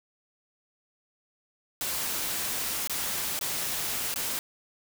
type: noise with dropouts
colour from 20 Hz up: white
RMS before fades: -31 dBFS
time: 1.81-4.39 s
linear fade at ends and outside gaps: 1 ms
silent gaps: 2.874-2.896 / 3.391-3.411 / 4.141-4.159 s
effects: none